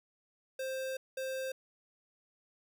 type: tone bursts at uneven times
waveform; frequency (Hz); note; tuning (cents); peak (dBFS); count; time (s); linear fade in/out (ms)
square; 526; C5; +9; -36; 2; 0.59-0.97 / 1.17-1.52; 5
effects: none

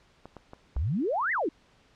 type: clicks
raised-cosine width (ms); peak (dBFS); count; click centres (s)
1; -29; 4; 0.256 / 0.367 / 0.534 / 0.766
type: exponential two-way sweep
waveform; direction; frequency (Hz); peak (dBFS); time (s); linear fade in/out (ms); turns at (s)
sine; up then down; 55.2 to 2100 to 272.7; -25; 0.76-1.49; 5; 1.32
effects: pink hiss -62 dBFS RMS until 1.95 s + low-pass 5000 Hz 12 dB/octave

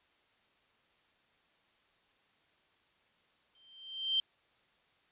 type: tone with exponential growth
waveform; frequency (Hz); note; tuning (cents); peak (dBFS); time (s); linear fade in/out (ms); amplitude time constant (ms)
sine; 3136; G7; 0; -25; 3.55-4.2; 2; 140
effects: white hiss -70 dBFS RMS until 5.11 s + resampled to 8000 Hz

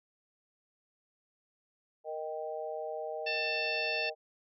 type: chord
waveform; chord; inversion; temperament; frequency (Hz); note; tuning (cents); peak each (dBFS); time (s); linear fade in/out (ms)
sine; Eb major; second; equal; 466.2 / 622.3 / 784; Bb4 / Eb5 / G5; 0 / 0 / 0; -40 / -38 / -42; 2.04-4.15; 50
type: harmonic tone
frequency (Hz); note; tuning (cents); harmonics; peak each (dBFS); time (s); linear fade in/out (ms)
890; A5; +20; 2 / 3 / 4 / 5 / 6; -40 / -33 / -43 / -41 / -44; 3.26-4.1; 10
effects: none

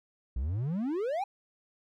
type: exponential sweep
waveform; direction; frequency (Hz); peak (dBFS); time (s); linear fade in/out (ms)
triangle; up; 56.3 to 835; -27; 0.36-1.24; 5
effects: none

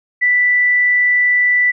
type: tone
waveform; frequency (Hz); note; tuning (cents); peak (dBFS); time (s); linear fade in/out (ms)
sine; 1975.5; B6; 0; -10; 0.21-1.72; 20
effects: none

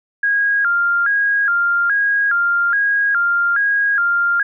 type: tone with vibrato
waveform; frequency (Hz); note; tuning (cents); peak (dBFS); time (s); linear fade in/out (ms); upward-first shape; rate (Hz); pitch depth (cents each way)
sine; 1514; F#6; +39; -13; 0.23-4.43; 5; square; 1.2; 140
effects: none

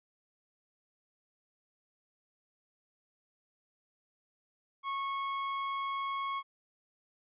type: tone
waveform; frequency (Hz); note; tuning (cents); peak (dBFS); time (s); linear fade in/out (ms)
40% pulse; 1098; C#6; -17; -32; 4.83-6.43; 50
effects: resampled to 8000 Hz

